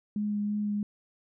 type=tone with vibrato; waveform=sine; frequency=207.7 Hz; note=G#3; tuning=in tune; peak=-27 dBFS; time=0.16-0.83 s; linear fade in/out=2 ms; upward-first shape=sine; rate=3 Hz; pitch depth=12 cents each way; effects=none